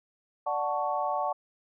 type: chord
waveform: sine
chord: D major seventh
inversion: none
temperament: equal with one note detuned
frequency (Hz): 587.3 / 740 / 880 / 1113.9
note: D5 / F#5 / A5 / C#6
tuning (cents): 0 / 0 / 0 / +8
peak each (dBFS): -33 / -31 / -32 / -33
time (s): 0.46-1.33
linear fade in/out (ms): 10
effects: none